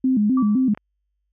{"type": "tone with vibrato", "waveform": "sine", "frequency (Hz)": 233.1, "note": "A#3", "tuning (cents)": 0, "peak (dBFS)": -15, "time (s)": [0.04, 0.74], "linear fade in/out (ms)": 5, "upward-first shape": "square", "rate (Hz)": 3.9, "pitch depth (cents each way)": 190}
{"type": "tone with exponential decay", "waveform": "sine", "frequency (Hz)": 1156, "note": "D6", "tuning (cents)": -28, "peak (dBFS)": -25, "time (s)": [0.37, 0.7], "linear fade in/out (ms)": 5, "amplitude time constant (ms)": 71}
{"type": "clicks", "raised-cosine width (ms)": 0.5, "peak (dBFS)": -23, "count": 2, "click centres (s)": [0.748, 0.775]}
{"effects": ["added 50 Hz sine -70 dBFS peak until 1.32 s"]}